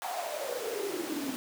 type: noise with high-pass filter sweep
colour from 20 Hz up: pink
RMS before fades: -35 dBFS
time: 0.02-1.36 s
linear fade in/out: 0 ms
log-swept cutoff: 800 to 250 Hz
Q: 9.6
effects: none